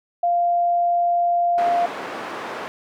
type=tone; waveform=sine; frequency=696 Hz; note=F5; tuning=6 cents flat; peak=-16 dBFS; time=0.23-1.86 s; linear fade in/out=5 ms
type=band-pass noise; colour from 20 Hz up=white; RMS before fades=-31 dBFS; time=1.58-2.68 s; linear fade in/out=0 ms; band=280 to 1200 Hz; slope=12 dB/octave
effects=none